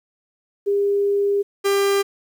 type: tone pair in turn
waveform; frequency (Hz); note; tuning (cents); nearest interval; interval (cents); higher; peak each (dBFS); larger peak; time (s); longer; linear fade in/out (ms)
sine / 45% pulse; 402.7 / 397.6; G4 / G4; +47 / +25; unison; 22; first; -16; neither; 0.66-1.43 / 1.64-2.03; first; 20
effects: 9-bit